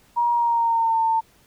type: tone with pitch glide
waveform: sine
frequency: 950 to 899.8 Hz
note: A#5 to A5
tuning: +33 to +39 cents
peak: -17 dBFS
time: 0.16-1.21 s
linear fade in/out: 20 ms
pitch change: -94 cents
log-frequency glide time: 0.33-0.99 s
effects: pink hiss -57 dBFS RMS until 1.46 s